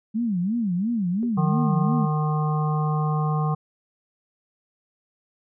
sine tone with vibrato, 204.1 Hz, G#3, 30 cents flat, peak -21 dBFS, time 0.14-2.07 s, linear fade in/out 20 ms, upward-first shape sine, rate 2.9 Hz, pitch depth 280 cents each way
sine tone with exponential decay, 392 Hz, G4, in tune, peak -31 dBFS, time 1.23-1.35 s, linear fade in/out 0 ms, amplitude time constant 26 ms
harmonic tone, 152.6 Hz, D#3, 33 cents flat, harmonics 1 / 3 / 5 / 7 / 8, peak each -21 / -34 / -31 / -31 / -36 dBFS, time 1.37-3.55 s, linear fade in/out 10 ms
effects none

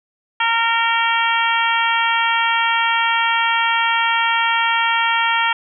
harmonic tone, 460 Hz, A#4, 23 cents flat, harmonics 2 / 3 / 4 / 5 / 6 / 7, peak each -19 / -21 / -22 / -23 / -24 / -24 dBFS, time 0.4-5.53 s, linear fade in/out 5 ms, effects none

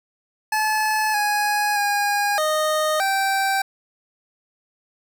25% pulse tone with pitch steps, 862 / 831 / 817 / 618 / 779 Hz, A5 / G#5 / G#5 / D#5 / G5, -36 / +1 / -29 / -12 / -11 cents, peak -15 dBFS, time 0.52-3.62 s, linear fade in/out 5 ms, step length 620 ms, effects none

